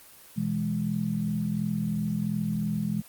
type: chord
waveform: sine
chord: E major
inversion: second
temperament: equal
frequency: 123.47 / 164.81 / 207.7 Hz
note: B2 / E3 / G#3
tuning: 0 / 0 / 0 cents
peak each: -34 / -30 / -28 dBFS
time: 0.36-3.02 s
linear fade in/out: 20 ms
effects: white hiss -51 dBFS RMS until 3.08 s + Opus 24 kbps